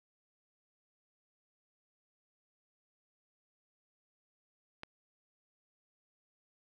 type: click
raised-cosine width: 0.3 ms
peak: -26 dBFS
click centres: 4.834 s
effects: none